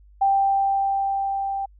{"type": "tone with level ramp", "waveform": "sine", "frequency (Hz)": 786, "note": "G5", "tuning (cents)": 4, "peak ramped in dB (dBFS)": [-15, -24], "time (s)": [0.21, 1.66], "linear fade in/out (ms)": 10, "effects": ["added 50 Hz sine -48 dBFS peak until 1.79 s"]}